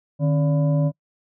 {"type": "tone with frequency modulation", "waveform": "sine", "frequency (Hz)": 151.5, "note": "D#3", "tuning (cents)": -46, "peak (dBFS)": -16, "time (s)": [0.19, 0.92], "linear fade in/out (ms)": 50, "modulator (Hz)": 424, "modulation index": 0.63, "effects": ["noise-tail reverb RT60 0.1 s tail -25 dB re dry"]}